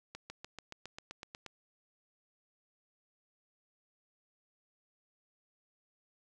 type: accelerating click train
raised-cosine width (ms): 0.2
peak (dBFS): -27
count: 11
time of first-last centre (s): 0.15-1.463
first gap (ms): 150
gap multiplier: 0.97
effects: none